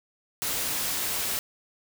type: noise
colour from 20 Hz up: white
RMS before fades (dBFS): -29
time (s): 0.42-1.39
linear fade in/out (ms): 0
effects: none